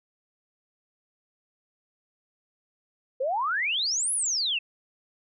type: exponential two-way sweep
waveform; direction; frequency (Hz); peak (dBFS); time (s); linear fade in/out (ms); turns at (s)
sine; up then down; 493.9 to 10960 to 2577; -24; 3.2-4.59; 10; 4.13
effects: none